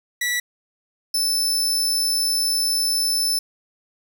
sawtooth tone pair in turn, 1953 / 5276 Hz, B6 / E8, -20 / +1 cents, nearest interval octave + perfect fourth, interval 1721 cents, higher second, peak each -17 / -16 dBFS, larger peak second, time 0.21-0.4 / 1.14-3.39 s, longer second, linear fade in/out 5 ms, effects 9-bit

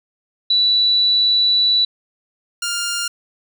sine / 10% pulse tone pair in turn, 3951 / 1402.5 Hz, B7 / F6, 0 / +7 cents, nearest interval octave + tritone, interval 1793 cents, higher first, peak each -12 dBFS, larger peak neither, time 0.5-1.85 / 2.62-3.08 s, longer first, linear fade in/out 5 ms, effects none

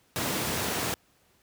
pink high-pass noise, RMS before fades -30 dBFS, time 0.16-0.94 s, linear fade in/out 0 ms, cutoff 100 Hz, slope 12 dB/octave, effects pink hiss -65 dBFS RMS until 1.42 s + high-pass 60 Hz 12 dB/octave

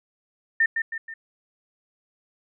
sine tone with echo, 1808 Hz, A6, 47 cents sharp, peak -16 dBFS, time 0.6-0.66 s, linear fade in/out 5 ms, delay 160 ms, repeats 3, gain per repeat -6 dB, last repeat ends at 1.14 s, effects none

